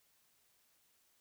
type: silence
effects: white hiss -73 dBFS RMS until 1.2 s